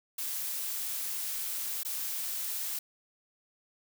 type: noise with dropouts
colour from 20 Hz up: blue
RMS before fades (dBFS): -35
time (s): 0.18-2.79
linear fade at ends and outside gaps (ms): 5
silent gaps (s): 1.833-1.849
effects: none